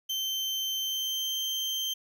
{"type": "tone with pitch glide", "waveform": "35% pulse", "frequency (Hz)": [3107, 3136], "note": ["G7", "G7"], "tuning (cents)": [-16, 0], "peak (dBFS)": -27, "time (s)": [0.09, 1.94], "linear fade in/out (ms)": 10, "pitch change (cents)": 16, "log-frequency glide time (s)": [0.8, 1.37], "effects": []}